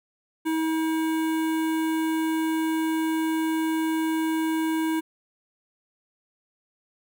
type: tone with notch filter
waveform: square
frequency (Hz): 320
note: D#4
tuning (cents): +49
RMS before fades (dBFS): -25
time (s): 0.45-5.01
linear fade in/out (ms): 20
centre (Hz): 5100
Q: 0.94
effects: none